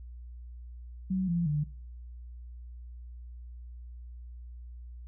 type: tone with pitch steps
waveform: sine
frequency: 187.5 / 171.3 / 149.2 Hz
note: F#3 / F3 / D3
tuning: +23 / -33 / +28 cents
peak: -26 dBFS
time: 1.1-1.64 s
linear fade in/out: 10 ms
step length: 180 ms
effects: noise-tail reverb RT60 0.5 s tail -19 dB re dry + added 60 Hz sine -42 dBFS peak until 5.07 s